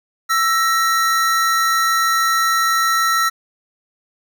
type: tone pair together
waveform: square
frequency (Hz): 1329.1 / 1882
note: E6 / A#6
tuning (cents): +14 / +16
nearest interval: tritone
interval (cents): 602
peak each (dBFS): -16 / -21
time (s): 0.29-3.3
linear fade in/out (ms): 20
effects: none